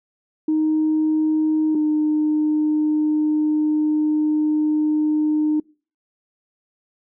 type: tone pair in turn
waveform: sine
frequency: 311.1 / 305 Hz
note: D#4 / D#4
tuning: 0 / -34 cents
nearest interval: unison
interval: 34 cents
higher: first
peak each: -15 dBFS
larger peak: neither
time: 0.48-1.75 / 1.75-5.6 s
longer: second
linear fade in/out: 5 ms
effects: noise-tail reverb RT60 0.4 s tail -26 dB re dry + tanh soft clip ceiling -12 dBFS